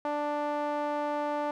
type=tone with band-pass filter; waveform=sawtooth; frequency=294.4 Hz; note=D4; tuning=4 cents sharp; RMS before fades=-31 dBFS; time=0.05-1.51 s; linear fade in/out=2 ms; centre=780 Hz; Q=2.2; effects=none